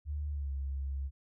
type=tone with pitch glide; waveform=sine; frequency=73.7 to 68.37 Hz; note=D2 to C#2; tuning=+7 to -23 cents; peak=-33 dBFS; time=0.05-1.11 s; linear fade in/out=50 ms; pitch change=-130 cents; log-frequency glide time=0.29-0.52 s; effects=none